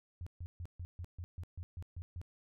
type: tone bursts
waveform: sine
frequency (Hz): 87.31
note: F2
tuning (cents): 0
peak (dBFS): -40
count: 11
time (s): 0.21-2.215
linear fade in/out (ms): 0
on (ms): 55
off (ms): 140
effects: none